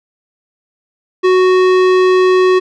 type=tone with tanh clipping; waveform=sine; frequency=370 Hz; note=F#4; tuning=in tune; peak=-9 dBFS; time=1.23-2.6 s; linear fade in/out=20 ms; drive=18 dB; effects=none